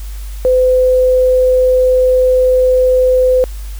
sine tone, 509 Hz, C5, 48 cents flat, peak -7 dBFS, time 0.45-3.44 s, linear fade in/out 0 ms, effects added 50 Hz sine -22 dBFS peak until 3.79 s + white hiss -39 dBFS RMS until 3.79 s

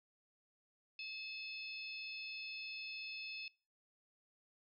harmonic tone with a mistuned harmonic, 861 Hz, A5, 38 cents flat, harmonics 3 / 4 / 5 / 6, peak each -45 / -55 / -53 / -52 dBFS, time 0.99-3.48 s, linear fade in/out 2 ms, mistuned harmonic 4, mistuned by +46 cents, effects noise-tail reverb RT60 0.4 s tail -26 dB re dry

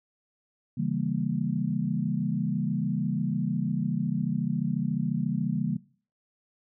sine chord, C# diminished seventh, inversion none, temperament equal with one note detuned, 138.59 / 164.81 / 199.08 / 233.1 Hz, C#3 / E3 / G3 / Bb3, 0 / 0 / +27 / 0 cents, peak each -31 dBFS, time 0.77-5.77 s, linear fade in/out 10 ms, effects noise-tail reverb RT60 0.4 s tail -17 dB re dry

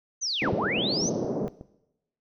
sine linear two-way sweep, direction down then up, 6380 to 54 to 6380 Hz, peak -26 dBFS, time 0.21-1.1 s, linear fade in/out 20 ms, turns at 0.53 s
white band-pass noise, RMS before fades -29 dBFS, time 0.42-1.48 s, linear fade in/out 0 ms, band 140 to 520 Hz, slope 24 dB/octave
clicks, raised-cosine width 2 ms, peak -26 dBFS, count 9, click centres 0.484 / 0.643 / 0.783 / 1.015 / 1.06 / 1.248 / 1.446 / 1.485 / 1.611 s
effects noise-tail reverb RT60 0.9 s tail -19 dB re dry

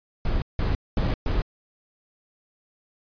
brown noise bursts at uneven times, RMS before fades -23 dBFS, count 4, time 0.25-0.42 / 0.59-0.75 / 0.97-1.14 / 1.26-1.42 s, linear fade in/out 2 ms, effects resampled to 11025 Hz

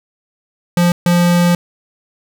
square tone bursts at uneven times, 174.61 Hz, F3, in tune, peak -10 dBFS, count 2, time 0.77-0.92 / 1.06-1.55 s, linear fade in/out 2 ms, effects none

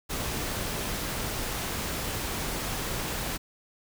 pink noise, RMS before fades -32 dBFS, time 0.09-3.38 s, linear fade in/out 20 ms, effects none

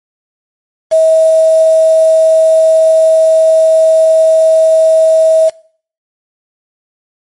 sine tone with quantisation, 642 Hz, E5, 46 cents flat, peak -4 dBFS, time 0.91-5.5 s, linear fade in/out 20 ms, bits 4, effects noise-tail reverb RT60 0.5 s tail -21 dB re dry + MP3 48 kbps

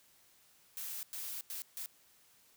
blue noise bursts at uneven times, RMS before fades -42 dBFS, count 4, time 0.77-1.03 / 1.13-1.41 / 1.5-1.62 / 1.77-1.86 s, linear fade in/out 0 ms, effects white hiss -66 dBFS RMS until 2.56 s

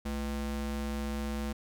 square ring-modulated tone, 140 Hz, C#3, 18 cents sharp, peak -30 dBFS, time 0.05-1.53 s, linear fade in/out 10 ms, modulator 77.7 Hz, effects none

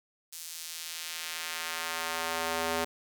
square tone with high-pass filter sweep, 82.41 Hz, E2, in tune, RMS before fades -35 dBFS, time 0.32-2.85 s, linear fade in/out 10 ms, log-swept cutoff 6600 to 430 Hz, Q 0.76, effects none

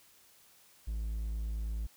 triangle tone, 54.6 Hz, A1, 13 cents flat, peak -31 dBFS, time 0.87-1.87 s, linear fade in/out 10 ms, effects white hiss -62 dBFS RMS until 1.96 s

